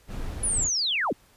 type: noise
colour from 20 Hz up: brown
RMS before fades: -32 dBFS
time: 0.07-0.7 s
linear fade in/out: 50 ms
type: linear sweep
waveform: sine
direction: down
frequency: 10100 to 144.7 Hz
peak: -23 dBFS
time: 0.43-1.13 s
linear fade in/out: 5 ms
effects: pink hiss -59 dBFS RMS until 1.36 s + resampled to 32000 Hz